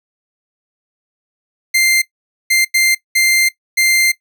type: tone bursts at uneven times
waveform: sawtooth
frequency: 2093 Hz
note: C7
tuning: in tune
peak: -7 dBFS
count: 5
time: 1.74-2.02 / 2.5-2.65 / 2.74-2.95 / 3.15-3.49 / 3.77-4.12 s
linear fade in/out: 10 ms
effects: noise-tail reverb RT60 0.1 s tail -17 dB re dry